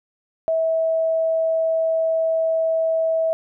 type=tone; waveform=sine; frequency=649 Hz; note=E5; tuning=27 cents flat; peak=-17 dBFS; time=0.48-3.33 s; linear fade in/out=0 ms; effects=none